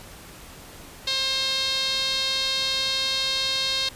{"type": "tone with band-pass filter", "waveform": "sawtooth", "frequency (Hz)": 532, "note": "C5", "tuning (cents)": 29, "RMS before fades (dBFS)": -25, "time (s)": [1.07, 3.89], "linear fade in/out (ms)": 5, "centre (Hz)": 4000, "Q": 4.7, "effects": ["pink hiss -44 dBFS RMS until 3.95 s", "resampled to 32000 Hz"]}